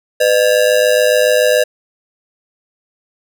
square ring-modulated tone, 556 Hz, C#5, 5 cents sharp, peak -7 dBFS, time 0.2-1.64 s, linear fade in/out 10 ms, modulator 53.5 Hz, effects none

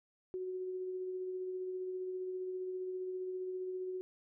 sine tone with tremolo, 370 Hz, F#4, in tune, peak -36 dBFS, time 0.34-4.01 s, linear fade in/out 0 ms, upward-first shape sine, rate 15 Hz, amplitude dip 25%, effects none

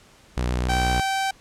sawtooth tone with vibrato, 61.5 Hz, B1, 7 cents flat, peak -18 dBFS, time 0.37-1 s, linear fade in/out 0 ms, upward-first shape sine, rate 8 Hz, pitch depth 27 cents each way
sawtooth tone, 775 Hz, G5, 20 cents flat, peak -18 dBFS, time 0.69-1.31 s, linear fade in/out 5 ms
effects pink hiss -53 dBFS RMS until 1.4 s + low-pass 9000 Hz 12 dB/octave

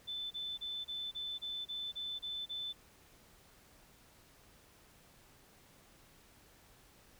sine tone bursts, 3520 Hz, A7, in tune, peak -38 dBFS, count 10, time 0.07-2.731 s, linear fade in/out 20 ms, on 240 ms, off 29 ms, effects pink hiss -63 dBFS RMS until 7.19 s

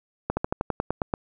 slowing click train, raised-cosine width 1 ms, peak -10 dBFS, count 10, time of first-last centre 0.3-1.138 s, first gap 70 ms, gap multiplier 1.07, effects none

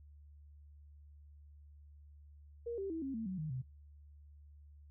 sine tone with pitch steps, 470.4 / 391 / 325 / 270.2 / 224.6 / 186.68 / 155.17 / 128.99 Hz, A#4 / G4 / E4 / C#4 / A3 / F#3 / D#3 / C3, +16 / -4 / -24 / -44 / +36 / +16 / -4 / -24 cents, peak -37 dBFS, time 2.66-3.62 s, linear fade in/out 10 ms, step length 120 ms, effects noise-tail reverb RT60 0.3 s tail -23 dB re dry + added 73 Hz sine -55 dBFS peak until 4.9 s

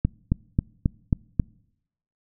click train, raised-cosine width 5 ms, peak -7 dBFS, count 6, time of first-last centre 0.05-1.398 s, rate 3.71 Hz, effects noise-tail reverb RT60 0.8 s tail -26 dB re dry

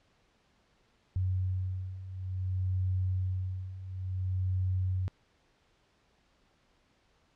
sine beating tone pair, 92.5 / 93.07 Hz, F#2 / F#2, 0 / +11 cents, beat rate 0.57 Hz, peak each -35 / -31 dBFS, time 1.16-5.08 s, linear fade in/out 0 ms, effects pink hiss -69 dBFS RMS until 7.35 s + low-pass 5000 Hz 12 dB/octave

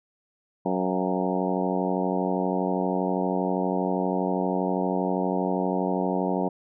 harmonic tone with a mistuned harmonic, 92.5 Hz, F#2, in tune, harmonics 2 / 3 / 4 / 5 / 6 / 7 / 8 / 9 / 10, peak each -28 / -30 / -31 / -32 / -33 / -33 / -34 / -35 / -35 dBFS, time 0.65-6.49 s, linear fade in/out 10 ms, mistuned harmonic 7, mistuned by +38 cents, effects none

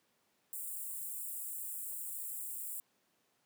white high-pass noise, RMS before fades -42 dBFS, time 0.53-2.8 s, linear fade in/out 0 ms, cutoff 7500 Hz, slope 96 dB/octave, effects pink hiss -75 dBFS RMS until 3.45 s + high-pass 200 Hz 12 dB/octave

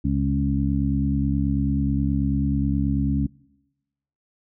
harmonic tone with a mistuned harmonic, 69.3 Hz, C#2, in tune, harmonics 1 / 2 / 3 / 4, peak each -25 / -25 / -25 / -25 dBFS, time 0.04-3.27 s, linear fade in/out 10 ms, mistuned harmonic 1, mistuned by +36 cents, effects noise-tail reverb RT60 1.0 s tail -24 dB re dry

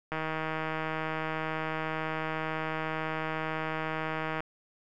click train, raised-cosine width 0.5 ms, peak -18 dBFS, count 678, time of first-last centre 0.12-4.405 s, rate 158 Hz, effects none

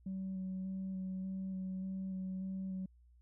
sine tone with vibrato, 188.9 Hz, F#3, 36 cents sharp, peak -36 dBFS, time 0.06-2.86 s, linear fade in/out 5 ms, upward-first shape square, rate 1.7 Hz, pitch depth 12 cents each way, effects tanh soft clip ceiling -35 dBFS + added 60 Hz sine -61 dBFS peak until 3.21 s

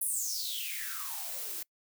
blue noise with high-pass filter sweep, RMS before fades -36 dBFS, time 0.01-1.63 s, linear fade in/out 5 ms, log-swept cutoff 11000 to 300 Hz, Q 8.9, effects noise-tail reverb RT60 0.1 s tail -25 dB re dry

